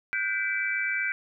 sine tone cluster, 1457 / 1565 / 1994 / 2319 Hz, F#6 / G6 / B6 / D7, -27 / -3 / +16 / -22 cents, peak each -35 / -30 / -33 / -29 dBFS, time 0.13-1.12 s, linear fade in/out 0 ms, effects none

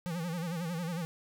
square tone with vibrato, 170 Hz, F3, 46 cents flat, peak -34 dBFS, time 0.06-1.05 s, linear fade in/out 0 ms, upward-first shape sine, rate 11 Hz, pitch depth 110 cents each way, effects none

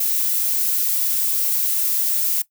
violet noise, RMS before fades -20 dBFS, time 0-2.42 s, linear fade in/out 5 ms, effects noise-tail reverb RT60 0.1 s tail -17 dB re dry

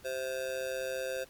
square tone with amplitude modulation, 523.3 Hz, C5, in tune, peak -30 dBFS, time 0.04-1.25 s, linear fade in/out 20 ms, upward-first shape sine, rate 135 Hz, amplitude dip 85%, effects pink hiss -58 dBFS RMS until 1.29 s + MP3 96 kbps

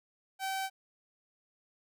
sawtooth tone, 770 Hz, G5, 31 cents flat, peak -29 dBFS, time 0.39-0.7 s, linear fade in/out 50 ms, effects none

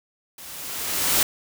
white noise with level ramp, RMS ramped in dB -41 to -18 dBFS, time 0.38-1.23 s, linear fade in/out 2 ms, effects none

